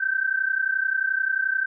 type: tone pair together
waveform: sine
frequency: 1536.6 / 1568 Hz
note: G6 / G6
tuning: -35 / 0 cents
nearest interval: unison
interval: 35 cents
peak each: -24 dBFS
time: 0-1.66 s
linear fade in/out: 10 ms
effects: none